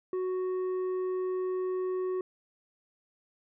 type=tone with tanh clipping; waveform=sine; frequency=370 Hz; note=F#4; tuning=in tune; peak=-30 dBFS; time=0.13-2.21 s; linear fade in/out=2 ms; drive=6 dB; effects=none